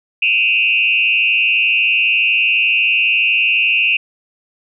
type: tone with frequency modulation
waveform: sine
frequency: 2637 Hz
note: E7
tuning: in tune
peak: -11 dBFS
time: 0.22-3.97 s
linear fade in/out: 5 ms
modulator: 112 Hz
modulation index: 1.7
effects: none